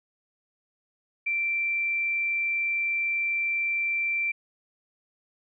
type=tone; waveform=sine; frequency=2349 Hz; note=D7; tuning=in tune; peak=-24 dBFS; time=1.26-4.32 s; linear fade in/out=10 ms; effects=none